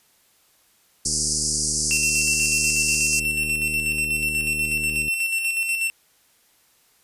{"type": "band-pass noise", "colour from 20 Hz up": "pink", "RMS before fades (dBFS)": -24, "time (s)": [1.05, 3.2], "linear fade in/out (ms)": 5, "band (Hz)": [4800, 10000], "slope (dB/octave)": 96}
{"type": "click train", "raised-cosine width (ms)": 3, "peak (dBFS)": -23, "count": 309, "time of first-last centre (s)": [1.06, 5.081], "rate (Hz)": 76.6}
{"type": "tone with tremolo", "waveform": "45% pulse", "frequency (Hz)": 2699, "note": "E7", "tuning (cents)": 40, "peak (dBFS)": -20, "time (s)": [1.91, 5.9], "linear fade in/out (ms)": 0, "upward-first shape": "square", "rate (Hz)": 8.2, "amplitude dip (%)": 40}
{"effects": ["white hiss -60 dBFS RMS until 7.03 s", "resampled to 32000 Hz"]}